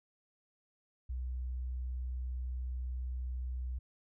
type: tone with vibrato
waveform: sine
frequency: 62.7 Hz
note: B1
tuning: 27 cents sharp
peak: -35 dBFS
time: 1.09-3.79 s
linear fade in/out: 10 ms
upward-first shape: sine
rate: 20 Hz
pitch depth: 18 cents each way
effects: none